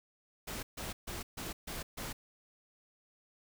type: noise bursts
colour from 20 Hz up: pink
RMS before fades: -41 dBFS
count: 6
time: 0.47-2.13 s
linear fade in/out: 10 ms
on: 160 ms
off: 140 ms
effects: none